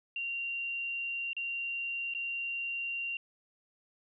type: tone with dropouts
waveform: sine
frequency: 2765 Hz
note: F7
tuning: 18 cents flat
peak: -33 dBFS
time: 0.16-3.17 s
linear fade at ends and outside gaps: 2 ms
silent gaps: 1.332-1.366 / 2.138-2.148 s
effects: none